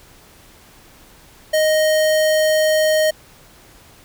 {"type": "tone", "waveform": "square", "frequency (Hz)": 622.3, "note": "D#5", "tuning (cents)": 0, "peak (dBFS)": -14, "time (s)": [1.53, 3.11], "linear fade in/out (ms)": 10, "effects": ["pink hiss -47 dBFS RMS until 4.04 s"]}